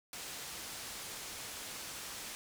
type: low-pass noise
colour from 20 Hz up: white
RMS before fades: -45 dBFS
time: 0.13-2.35 s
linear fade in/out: 0 ms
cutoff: 9100 Hz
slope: 12 dB/octave
effects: none